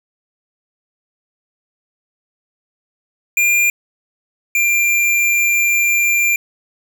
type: tone pair in turn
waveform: square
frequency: 2400 / 2379 Hz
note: D7 / D7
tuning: +37 / +22 cents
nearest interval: unison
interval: 15 cents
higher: first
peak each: -12 / -13 dBFS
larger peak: first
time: 3.37-3.7 / 4.55-6.36 s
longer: second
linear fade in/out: 2 ms
effects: 7-bit